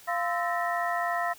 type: tone cluster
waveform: sine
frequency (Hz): 694 / 1028 / 1314 / 1797 / 1900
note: F5 / C6 / E6 / A6 / A#6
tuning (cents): -11 / -31 / -6 / +36 / +33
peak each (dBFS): -29 / -33 / -33 / -36 / -35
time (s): 0.07-1.34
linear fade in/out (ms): 20
effects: white hiss -52 dBFS RMS until 1.38 s